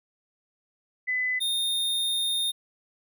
sine / square tone pair in turn, 2008 / 3661 Hz, B6 / A#7, +28 / -32 cents, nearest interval minor seventh, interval 1040 cents, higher second, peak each -24 / -25 dBFS, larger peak first, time 1.07-1.4 / 1.4-2.52 s, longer second, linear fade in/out 20 ms, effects none

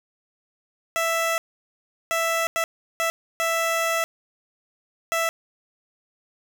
15% pulse tone bursts at uneven times, 661 Hz, E5, 5 cents sharp, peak -15 dBFS, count 6, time 0.96-1.38 / 2.11-2.47 / 2.56-2.64 / 3-3.1 / 3.4-4.04 / 5.12-5.29 s, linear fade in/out 0 ms, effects none

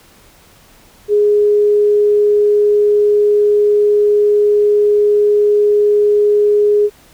sine tone, 415.3 Hz, G#4, in tune, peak -8 dBFS, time 1.08-6.9 s, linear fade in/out 50 ms, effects pink hiss -46 dBFS RMS until 7.13 s

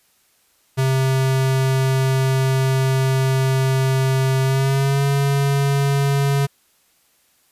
square tone with pitch glide, 132.5 to 139.65 Hz, C3 to C#3, +22 to +13 cents, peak -16 dBFS, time 0.77-6.47 s, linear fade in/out 20 ms, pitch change +91 cents, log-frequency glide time 4.43-5.03 s, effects white hiss -60 dBFS RMS until 7.51 s + resampled to 32000 Hz

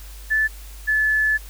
sine tone pair in turn, 1746 / 1729.9 Hz, A6 / A6, -14 / -30 cents, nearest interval unison, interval 16 cents, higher first, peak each -16 dBFS, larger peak neither, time 0.3-0.48 / 0.87-1.38 s, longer second, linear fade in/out 20 ms, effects added 50 Hz sine -36 dBFS peak until 1.49 s + white hiss -45 dBFS RMS until 1.49 s

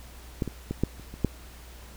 clicks, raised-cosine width 3 ms, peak -13 / -19 / -16 / -10 / -30 / -28 / -9 dBFS, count 7, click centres 0.422 / 0.477 / 0.71 / 0.836 / 0.997 / 1.14 / 1.247 s, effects added 60 Hz sine -45 dBFS peak until 1.96 s + pink hiss -50 dBFS RMS until 1.96 s

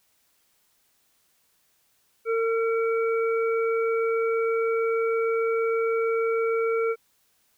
harmonic tone, 454.4 Hz, A#4, 44 cents flat, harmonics 1 / 3 / 5, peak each -22 / -31 / -35 dBFS, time 2.25-6.96 s, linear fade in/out 50 ms, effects white hiss -67 dBFS RMS until 7.57 s

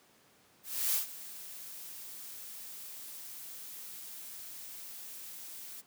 blue noise with ADSR envelope, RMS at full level -29 dBFS, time 0.63-5.82 s, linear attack 310 ms, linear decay 120 ms, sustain -17 dB, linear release 24 ms, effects pink hiss -64 dBFS RMS until 5.86 s + high-pass 150 Hz 12 dB/octave

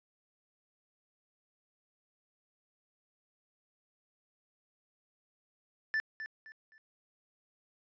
triangle tone with echo, 1760 Hz, A6, in tune, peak -27 dBFS, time 5.94-6 s, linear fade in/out 0 ms, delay 260 ms, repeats 3, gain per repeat -10 dB, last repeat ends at 6.78 s, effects resampled to 16000 Hz

